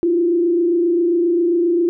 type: tone with frequency modulation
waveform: sine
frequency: 343.9 Hz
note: F4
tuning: 27 cents flat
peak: -13 dBFS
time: 0.03-1.89 s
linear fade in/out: 0 ms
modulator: 27.5 Hz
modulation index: 0.57
effects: none